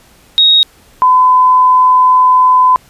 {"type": "tone pair in turn", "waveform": "sine", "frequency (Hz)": [3763, 1012.1], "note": ["A#7", "B5"], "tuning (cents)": [16, 42], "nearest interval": "octave + major seventh", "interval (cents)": 2274, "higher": "first", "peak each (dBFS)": -4, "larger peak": "neither", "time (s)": [[0.38, 0.63], [1.02, 2.76]], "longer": "second", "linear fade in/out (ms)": 0, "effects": ["pink hiss -45 dBFS RMS until 2.89 s", "resampled to 32000 Hz"]}